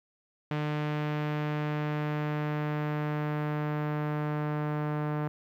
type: tone with low-pass filter sweep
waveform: sawtooth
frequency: 150 Hz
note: D3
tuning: 37 cents sharp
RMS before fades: -31 dBFS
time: 0.51-5.28 s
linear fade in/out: 2 ms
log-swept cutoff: 2700 to 1400 Hz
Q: 1.1
effects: 11-bit